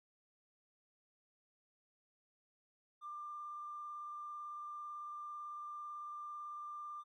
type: tone with vibrato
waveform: triangle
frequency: 1191 Hz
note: D6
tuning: 24 cents sharp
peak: -40 dBFS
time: 3.01-7.04 s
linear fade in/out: 50 ms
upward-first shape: square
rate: 18 Hz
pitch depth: 9 cents each way
effects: tanh soft clip ceiling -42 dBFS